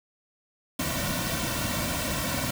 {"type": "noise with comb filter", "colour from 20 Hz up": "pink", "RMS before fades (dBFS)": -29, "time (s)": [0.79, 2.51], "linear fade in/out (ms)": 5, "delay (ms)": 2.4, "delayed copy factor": -0.85, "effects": []}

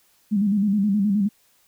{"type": "tone with vibrato", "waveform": "sine", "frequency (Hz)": 203.2, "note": "G#3", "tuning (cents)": -38, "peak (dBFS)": -17, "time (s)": [0.31, 1.29], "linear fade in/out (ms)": 20, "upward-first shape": "square", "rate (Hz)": 9.5, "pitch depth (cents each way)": 71, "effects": ["white hiss -61 dBFS RMS until 1.67 s"]}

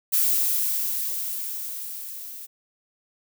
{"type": "noise with level ramp", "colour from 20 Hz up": "violet", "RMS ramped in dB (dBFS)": [-20, -39], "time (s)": [0.12, 2.47], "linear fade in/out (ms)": 20, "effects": []}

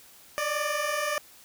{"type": "tone pair together", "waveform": "15% pulse", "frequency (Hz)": [579.6, 601], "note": ["D5", "D5"], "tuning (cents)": [-23, 40], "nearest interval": "minor second", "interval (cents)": 63, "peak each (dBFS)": [-25, -22], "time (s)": [0.38, 1.18], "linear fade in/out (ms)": 0, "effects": ["white hiss -53 dBFS RMS until 1.44 s"]}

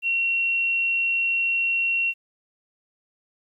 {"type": "tone", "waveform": "sine", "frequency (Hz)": 2733, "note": "F7", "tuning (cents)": -38, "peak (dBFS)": -20, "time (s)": [0.02, 2.14], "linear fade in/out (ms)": 50, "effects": ["10-bit"]}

